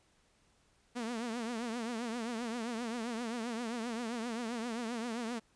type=tone with vibrato; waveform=sawtooth; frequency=233.1 Hz; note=A#3; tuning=in tune; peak=-32 dBFS; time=0.95-5.4 s; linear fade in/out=20 ms; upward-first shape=triangle; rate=7.6 Hz; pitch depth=130 cents each way; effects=pink hiss -70 dBFS RMS until 5.55 s + resampled to 22050 Hz